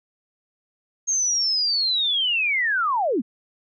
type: linear sweep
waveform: sine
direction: down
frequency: 6500 to 190 Hz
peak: -19 dBFS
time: 1.07-3.22 s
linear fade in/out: 20 ms
effects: none